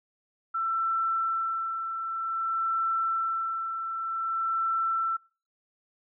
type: tone with tremolo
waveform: sine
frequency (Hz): 1338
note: E6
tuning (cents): +25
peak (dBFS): -24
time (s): 0.54-5.17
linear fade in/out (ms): 10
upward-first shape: sine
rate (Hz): 0.53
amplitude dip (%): 50
effects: noise-tail reverb RT60 0.4 s tail -26 dB re dry